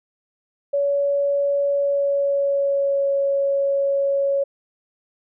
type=tone with pitch glide; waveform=sine; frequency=565 to 555.6 Hz; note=C#5 to C#5; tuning=+33 to +4 cents; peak=-17 dBFS; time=0.73-4.44 s; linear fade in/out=10 ms; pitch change=-29 cents; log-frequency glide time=1.69-3.09 s; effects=none